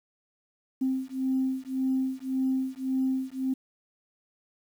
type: beating tone pair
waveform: sine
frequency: 261.6 / 263.4 Hz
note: C4 / C4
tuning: 0 / +12 cents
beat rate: 1.8 Hz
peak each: -28 dBFS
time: 0.81-3.54 s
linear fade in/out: 10 ms
effects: tanh soft clip ceiling -18 dBFS + 9-bit